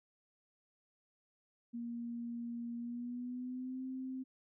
sine tone with pitch glide, 235.9 to 260.2 Hz, A#3 to C4, +21 to -9 cents, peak -39 dBFS, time 1.73-4.24 s, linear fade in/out 20 ms, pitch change +170 cents, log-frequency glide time 2.77-3.84 s, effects none

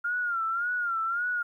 sine tone with vibrato, 1396.9 Hz, F6, in tune, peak -26 dBFS, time 0.04-1.43 s, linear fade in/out 10 ms, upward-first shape sine, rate 1.8 Hz, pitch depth 92 cents each way, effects 11-bit

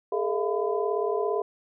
sine tone cluster, 410.9 / 448.6 / 634 / 688 / 1006 Hz, G#4 / A4 / D#5 / F5 / B5, -18 / +34 / +32 / -26 / +32 cents, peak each -27 / -29 / -35 / -32 / -34 dBFS, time 0.12-1.42 s, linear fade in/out 5 ms, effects none

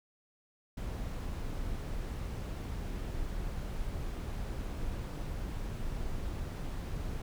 brown noise, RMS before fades -37 dBFS, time 0.77-7.22 s, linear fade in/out 5 ms, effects none

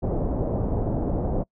pink low-pass noise, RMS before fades -25 dBFS, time 0.02-1.44 s, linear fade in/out 20 ms, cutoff 690 Hz, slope 24 dB/octave, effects noise-tail reverb RT60 0.1 s tail -25 dB re dry

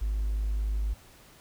triangle tone with hard clipping, 51.91 Hz, G#1, in tune, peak -26 dBFS, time 0.01-0.94 s, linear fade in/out 10 ms, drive 3 dB, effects pink hiss -55 dBFS RMS until 1.4 s

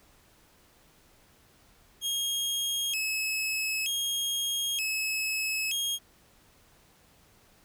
sawtooth tone with vibrato, 2900 Hz, F#7, 35 cents flat, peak -25 dBFS, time 2.01-5.99 s, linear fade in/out 50 ms, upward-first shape square, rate 0.54 Hz, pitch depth 200 cents each way, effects pink hiss -61 dBFS RMS until 7.64 s

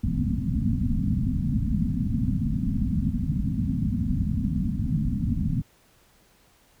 white low-pass noise, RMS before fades -25 dBFS, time 0.03-5.62 s, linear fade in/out 10 ms, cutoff 260 Hz, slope 96 dB/octave, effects pink hiss -60 dBFS RMS until 6.8 s

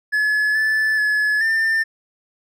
triangle tone with pitch steps, 1708 / 1745 / 1707 / 1794 Hz, G#6 / A6 / G#6 / A6, +48 / -15 / +47 / +33 cents, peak -14 dBFS, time 0.12-1.84 s, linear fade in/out 20 ms, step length 430 ms, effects none

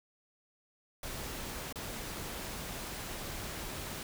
pink noise with dropouts, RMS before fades -41 dBFS, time 1.03-4.03 s, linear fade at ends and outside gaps 2 ms, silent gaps 1.726-1.757 s, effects none

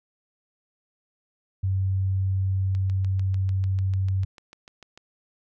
sine tone, 95.5 Hz, G2, 45 cents flat, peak -21 dBFS, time 1.63-4.25 s, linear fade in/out 10 ms
click train, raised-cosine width 0.2 ms, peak -28 dBFS, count 16, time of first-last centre 2.75-4.976 s, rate 6.74 Hz
effects none

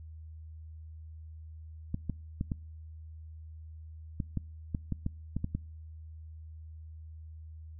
clicks, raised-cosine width 5 ms, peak -19 dBFS, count 12, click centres 1.944 / 2.097 / 2.411 / 2.518 / 4.202 / 4.373 / 4.748 / 4.923 / 5.064 / 5.366 / 5.444 / 5.55 s, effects noise-tail reverb RT60 0.5 s tail -26 dB re dry + added 79 Hz sine -44 dBFS peak until 7.79 s

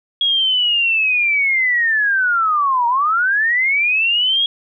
sine linear two-way sweep, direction down then up, 3319 to 928 to 3319 Hz, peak -13 dBFS, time 0.21-4.46 s, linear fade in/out 2 ms, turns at 2.87 s, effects none

